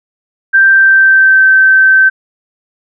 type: tone with pitch glide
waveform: sine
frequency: 1571 to 1546.7 Hz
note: G6 to G6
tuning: +3 to -24 cents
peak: -3 dBFS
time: 0.53-2.1 s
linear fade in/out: 20 ms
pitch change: -27 cents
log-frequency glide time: 0.7-1.45 s
effects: none